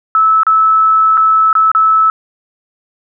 sine tone with dropouts, 1305 Hz, E6, 18 cents flat, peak -6 dBFS, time 0.15-2.1 s, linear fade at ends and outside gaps 1 ms, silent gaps 0.433-0.467 / 1.172-1.176 / 1.529-1.552 / 1.716-1.749 s, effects none

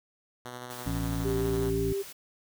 5% pulse tone with tremolo, 123.47 Hz, B2, in tune, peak -27 dBFS, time 0.45-1.7 s, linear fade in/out 5 ms, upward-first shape square, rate 12 Hz, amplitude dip 25%
white noise, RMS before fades -45 dBFS, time 0.7-2.13 s, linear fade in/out 10 ms
harmonic tone, 55.6 Hz, A1, 19 cents sharp, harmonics 1 / 2 / 3 / 5, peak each -34 / -34 / -34 / -34 dBFS, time 0.86-1.93 s, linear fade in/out 5 ms
sine tone with vibrato, 392.9 Hz, G4, 4 cents sharp, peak -28 dBFS, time 1.24-2.03 s, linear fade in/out 20 ms, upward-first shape sine, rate 5.7 Hz, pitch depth 12 cents each way
effects none

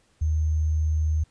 sine tone with sample-and-hold, 77.78 Hz, D#2, in tune, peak -20 dBFS, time 0.21-1.24 s, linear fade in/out 10 ms, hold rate 6300 Hz, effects pink hiss -64 dBFS RMS until 1.3 s + resampled to 22050 Hz

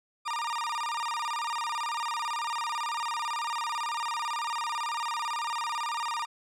40% pulse tone with vibrato, 1059 Hz, C6, 21 cents sharp, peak -29 dBFS, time 0.25-6.26 s, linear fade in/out 20 ms, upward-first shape square, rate 18 Hz, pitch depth 220 cents each way, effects low-pass 8000 Hz 12 dB/octave

